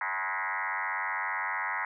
sine tone with frequency modulation, 1456 Hz, F#6, 28 cents flat, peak -29 dBFS, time 0.01-1.85 s, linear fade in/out 2 ms, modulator 95.7 Hz, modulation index 6.5, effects none

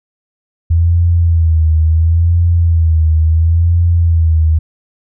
sine tone with vibrato, 82.41 Hz, E2, in tune, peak -7 dBFS, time 0.7-4.59 s, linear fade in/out 10 ms, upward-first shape sine, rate 0.72 Hz, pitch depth 70 cents each way, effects none

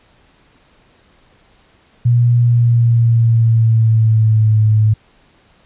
sine tone with pitch glide, 120 to 108.15 Hz, B2 to A2, -49 to -29 cents, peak -8 dBFS, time 2.05-4.94 s, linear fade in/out 10 ms, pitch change -180 cents, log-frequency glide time 2.4-4.6 s, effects pink hiss -52 dBFS RMS until 5.65 s + resampled to 8000 Hz

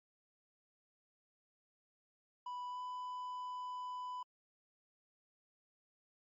triangle tone with pitch glide, 988 to 997.7 Hz, B5 to B5, 0 to +17 cents, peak -39 dBFS, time 2.46-4.23 s, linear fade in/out 5 ms, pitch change +17 cents, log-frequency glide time 2.67-2.8 s, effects MP3 32 kbps

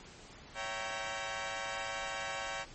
15% pulse chord, C# diminished seventh, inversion none, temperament equal with one note detuned, 554.4 / 659.3 / 775.4 / 932.3 Hz, C#5 / E5 / G5 / Bb5, 0 / 0 / -19 / 0 cents, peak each -36 / -38 / -34 / -38 dBFS, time 0.54-2.66 s, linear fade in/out 50 ms, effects pink hiss -53 dBFS RMS until 2.74 s + MP3 32 kbps

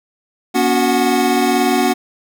square tone cluster, 241.1 / 282.9 / 367.6 / 740 Hz, B3 / C#4 / F#4 / F#5, -41 / +35 / -11 / 0 cents, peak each -19 dBFS, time 0.54-1.94 s, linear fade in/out 20 ms, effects none

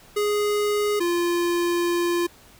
square tone pair in turn, 415.3 / 346.6 Hz, G#4 / F4, 0 / -13 cents, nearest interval minor third, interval 313 cents, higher first, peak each -21 dBFS, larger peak neither, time 0.16-1 / 1-2.27 s, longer second, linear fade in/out 10 ms, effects pink hiss -51 dBFS RMS until 2.59 s

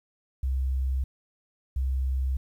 sine tone pair in turn, 65.8 / 65.8 Hz, C2 / C2, +10 / +10 cents, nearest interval unison, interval 0 cents, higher neither, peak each -23 dBFS, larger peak neither, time 0.43-1.04 / 1.76-2.37 s, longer neither, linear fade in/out 5 ms, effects tanh soft clip ceiling -19 dBFS + 10-bit

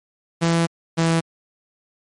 sawtooth tone pair in turn, 167.2 / 164.8 Hz, E3 / E3, +25 / 0 cents, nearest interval unison, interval 25 cents, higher first, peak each -12 dBFS, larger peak neither, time 0.41-0.67 / 0.97-1.21 s, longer first, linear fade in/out 20 ms, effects MP3 48 kbps

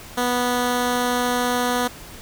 10% pulse tone, 245.8 Hz, B3, 8 cents flat, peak -11 dBFS, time 0.17-1.88 s, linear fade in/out 10 ms, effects pink hiss -40 dBFS RMS until 2.21 s

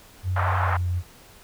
sine tone with pitch glide, 92.2 to 89.01 Hz, F#2 to F2, -6 to +33 cents, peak -22 dBFS, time 0.23-1.03 s, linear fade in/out 50 ms, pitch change -61 cents, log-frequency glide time 0.55-0.83 s
white band-pass noise, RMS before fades -26 dBFS, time 0.36-0.77 s, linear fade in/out 5 ms, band 680 to 1400 Hz, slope 24 dB/octave
effects pink hiss -50 dBFS RMS until 1.43 s

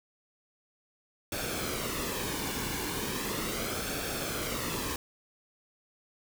pink noise with flanger, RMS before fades -34 dBFS, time 1.32-4.96 s, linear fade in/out 2 ms, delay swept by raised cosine 1 to 1.58 ms, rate 0.37 Hz, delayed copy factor -0.55, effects none

